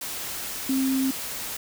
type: tone in noise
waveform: sine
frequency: 265.5 Hz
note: C4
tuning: 25 cents sharp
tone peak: -21 dBFS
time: 0.69-1.11 s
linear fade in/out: 5 ms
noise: white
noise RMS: -33 dBFS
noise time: 0.01-1.57 s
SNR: +9 dB
effects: none